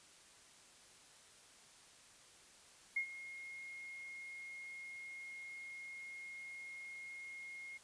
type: tone with ADSR envelope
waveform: sine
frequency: 2146 Hz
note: C7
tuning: 43 cents sharp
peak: -32 dBFS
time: 2.96-7.78 s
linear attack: 8 ms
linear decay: 87 ms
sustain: -15 dB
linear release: 13 ms
effects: white hiss -62 dBFS RMS until 7.83 s + resampled to 22050 Hz